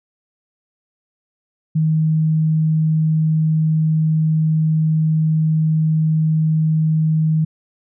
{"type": "tone", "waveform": "sine", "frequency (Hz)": 157.5, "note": "D#3", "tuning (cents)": 21, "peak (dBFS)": -13, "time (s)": [1.75, 7.45], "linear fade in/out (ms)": 10, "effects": []}